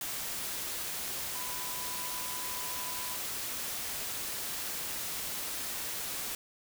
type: tone in noise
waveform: sine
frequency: 997 Hz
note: B5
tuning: 16 cents sharp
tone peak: -44 dBFS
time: 1.35-3.16 s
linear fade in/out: 2 ms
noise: white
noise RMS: -37 dBFS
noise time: 0.01-6.35 s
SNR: -10 dB
effects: none